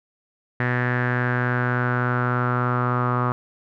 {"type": "tone with low-pass filter sweep", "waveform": "sawtooth", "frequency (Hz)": 123.47, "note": "B2", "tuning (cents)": 0, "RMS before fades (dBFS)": -22, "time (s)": [0.6, 3.32], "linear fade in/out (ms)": 0, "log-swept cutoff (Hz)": [1800, 1200], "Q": 6.3, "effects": []}